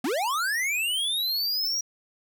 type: linear sweep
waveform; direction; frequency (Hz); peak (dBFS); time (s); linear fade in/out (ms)
square; up; 219 to 5750; -25; 0.04-1.81; 5
effects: none